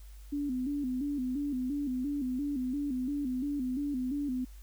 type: tone with vibrato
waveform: sine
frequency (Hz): 270.1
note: C#4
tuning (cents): -45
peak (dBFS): -30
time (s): 0.32-4.45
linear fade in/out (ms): 10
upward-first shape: square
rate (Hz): 2.9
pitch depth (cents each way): 110
effects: added 50 Hz sine -46 dBFS peak until 4.62 s + white hiss -62 dBFS RMS until 4.62 s